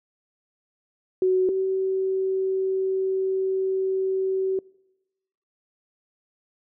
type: tone pair in turn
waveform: sine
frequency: 372.1 / 380.8 Hz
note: F#4 / F#4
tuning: +10 / +50 cents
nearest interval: unison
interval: 40 cents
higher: second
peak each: -17 / -21 dBFS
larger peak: first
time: 1.22-1.49 / 1.49-4.59 s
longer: second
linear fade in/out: 2 ms
effects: noise-tail reverb RT60 1.0 s tail -25 dB re dry